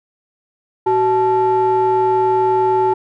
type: ring-modulated tone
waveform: triangle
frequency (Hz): 246.9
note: B3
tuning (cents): 0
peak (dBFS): -7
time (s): 0.86-2.94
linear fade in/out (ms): 10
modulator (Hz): 624
effects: none